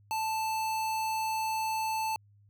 square tone, 880 Hz, A5, in tune, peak -30 dBFS, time 0.11-2.16 s, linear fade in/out 0 ms, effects added 102 Hz sine -58 dBFS peak until 2.49 s

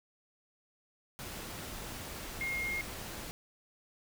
sine tone in noise, 2137 Hz, C7, 36 cents sharp, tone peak -33 dBFS, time 2.41-2.81 s, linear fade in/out 0 ms, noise pink, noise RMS -43 dBFS, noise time 1.19-3.31 s, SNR +7 dB, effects none

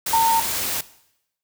sine tone in noise, 910 Hz, A#5, 42 cents flat, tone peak -14 dBFS, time 0.13-0.4 s, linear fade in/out 5 ms, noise white, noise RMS -25 dBFS, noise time 0.06-0.81 s, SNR +8 dB, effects noise-tail reverb RT60 0.8 s tail -18 dB re dry

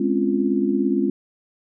sine chord, Db major seventh, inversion second, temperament just, 207.9 / 259.9 / 277.2 / 346.5 Hz, Ab3 / C4 / Db4 / F4, +2 / -11 / 0 / -14 cents, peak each -23 dBFS, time 0-1.1 s, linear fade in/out 5 ms, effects none

